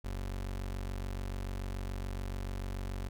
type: tone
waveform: 30% pulse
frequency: 46.96 Hz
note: F#1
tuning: 26 cents sharp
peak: -33 dBFS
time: 0.04-3.09 s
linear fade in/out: 10 ms
effects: none